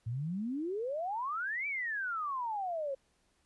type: exponential two-way sweep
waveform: sine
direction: up then down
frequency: 108 to 2349 to 528 Hz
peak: -33 dBFS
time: 0.06-2.95 s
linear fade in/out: 10 ms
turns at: 1.67 s
effects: pink hiss -73 dBFS RMS until 3.45 s + resampled to 24000 Hz